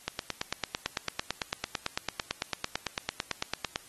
click train, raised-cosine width 0.2 ms, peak -12 dBFS, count 34, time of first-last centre 0.08-3.759 s, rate 8.97 Hz, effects white hiss -54 dBFS RMS until 3.88 s + AAC 32 kbps

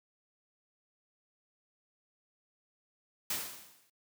white noise with exponential decay, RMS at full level -32 dBFS, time 3.3-3.9 s, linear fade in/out 5 ms, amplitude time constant 130 ms, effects noise-tail reverb RT60 0.1 s tail -26 dB re dry + high-pass 100 Hz 12 dB/octave

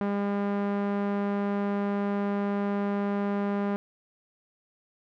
sawtooth tone with low-pass filter, 201.8 Hz, G#3, 49 cents flat, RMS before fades -28 dBFS, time 0.01-3.76 s, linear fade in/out 0 ms, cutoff 1400 Hz, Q 0.79, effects none

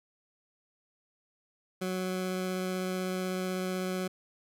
20% pulse tone with vibrato, 185 Hz, F#3, in tune, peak -26 dBFS, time 1.81-4.08 s, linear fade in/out 10 ms, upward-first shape triangle, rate 16 Hz, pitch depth 8 cents each way, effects none

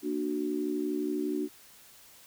sine chord, Bb augmented, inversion none, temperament equal with one note detuned, 233.1 / 297.8 / 370 Hz, Bb3 / D4 / F#4, 0 / +24 / 0 cents, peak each -37 / -31 / -33 dBFS, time 0.02-1.49 s, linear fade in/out 50 ms, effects white hiss -55 dBFS RMS until 2.26 s

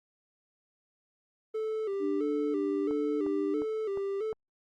triangle tone with vibrato, 415.3 Hz, G#4, in tune, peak -28 dBFS, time 1.54-4.33 s, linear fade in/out 10 ms, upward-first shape square, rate 1.5 Hz, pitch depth 89 cents each way
sine tone with pitch glide, 295.9 to 300.2 Hz, D4 to D4, +13 to +38 cents, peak -30 dBFS, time 1.99-3.65 s, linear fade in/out 50 ms, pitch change +25 cents, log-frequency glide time 3.01-3.34 s
click train, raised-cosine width 1 ms, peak -30 dBFS, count 5, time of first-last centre 2.91-4.328 s, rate 2.82 Hz
effects Opus 32 kbps

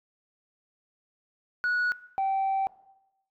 sine tone pair in turn, 1464 / 775.5 Hz, F#6 / G5, -19 / -19 cents, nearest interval major seventh, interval 1100 cents, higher first, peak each -22 dBFS, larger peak neither, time 1.64-1.92 / 2.18-2.67 s, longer second, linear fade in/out 0 ms, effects noise-tail reverb RT60 0.9 s tail -19 dB re dry + tanh soft clip ceiling -22 dBFS

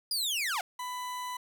sawtooth linear sweep, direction down, 4978 to 665 Hz, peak -26 dBFS, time 0.11-0.61 s, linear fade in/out 2 ms
40% pulse tone, 996 Hz, B5, 14 cents sharp, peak -34 dBFS, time 0.79-1.37 s, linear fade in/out 5 ms
effects 11-bit

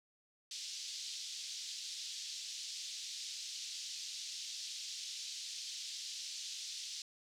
pink band-pass noise, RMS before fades -45 dBFS, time 0.51-7.02 s, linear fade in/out 2 ms, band 3600 to 6500 Hz, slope 24 dB/octave, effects none

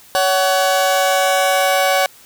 sawtooth tone pair together, 563.3 / 751 Hz, C#5 / F#5, +28 / +26 cents, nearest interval perfect fourth, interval 498 cents, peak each -12 dBFS, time 0.15-2.06 s, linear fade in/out 0 ms, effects white hiss -45 dBFS RMS until 2.25 s

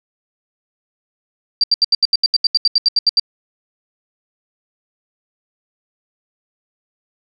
sine tone bursts, 4700 Hz, D8, 1 cent sharp, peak -9 dBFS, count 16, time 1.61-3.197 s, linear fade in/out 2 ms, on 27 ms, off 77 ms, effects none

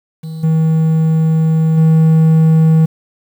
triangle tone with level steps, 159.9 Hz, D#3, 48 cents sharp, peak -20 / -7 / -4 dBFS, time 0.23-2.86 s, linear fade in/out 10 ms, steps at 0.43 / 1.77 s, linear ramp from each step 10 ms, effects 7-bit

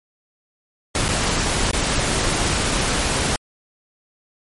pink noise with dropouts, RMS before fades -20 dBFS, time 0.95-3.36 s, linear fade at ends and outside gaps 1 ms, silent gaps 1.082-1.088 / 1.712-1.732 s, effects MP3 48 kbps

